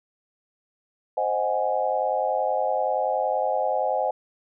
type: chord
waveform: sine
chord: Ab dominant seventh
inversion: first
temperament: equal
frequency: 523.3 / 622.3 / 740 / 830.6 Hz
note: C5 / Eb5 / Gb5 / Ab5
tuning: 0 / 0 / 0 / 0 cents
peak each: -27 dBFS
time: 1.17-4.11 s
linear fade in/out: 5 ms
effects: none